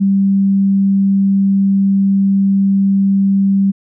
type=tone; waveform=sine; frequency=196 Hz; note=G3; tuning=in tune; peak=-9 dBFS; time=0-3.72 s; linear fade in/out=20 ms; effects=none